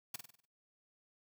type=noise with echo; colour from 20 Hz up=white; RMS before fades=-40 dBFS; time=0.14-0.16 s; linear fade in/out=5 ms; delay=49 ms; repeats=6; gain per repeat=-6 dB; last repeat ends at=0.454 s; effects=noise-tail reverb RT60 0.2 s tail -20 dB re dry